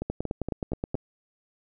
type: two click trains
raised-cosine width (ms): 2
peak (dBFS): -17 / -15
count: 5 / 9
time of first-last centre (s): 0.02-0.952 / 0.1-0.945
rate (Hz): 4.29 / 9.47
effects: none